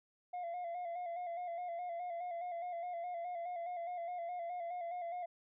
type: tone with vibrato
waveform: sine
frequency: 698.5 Hz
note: F5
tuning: in tune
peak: -36 dBFS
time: 0.33-5.26 s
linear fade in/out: 10 ms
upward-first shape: square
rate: 4.8 Hz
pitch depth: 45 cents each way
effects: tanh soft clip ceiling -38 dBFS